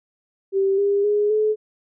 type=tone with pitch steps; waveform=sine; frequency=389.3 / 402.1 / 415.3 / 429 Hz; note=G4 / G4 / G#4 / A4; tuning=-12 / +44 / 0 / -44 cents; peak=-16 dBFS; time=0.52-1.56 s; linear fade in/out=50 ms; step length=260 ms; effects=none